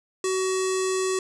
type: tone with low-pass filter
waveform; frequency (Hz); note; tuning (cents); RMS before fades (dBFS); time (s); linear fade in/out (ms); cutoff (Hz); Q
square; 376.1; F#4; +28; -25; 0.24-1.19; 2; 7800; 4.2
effects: none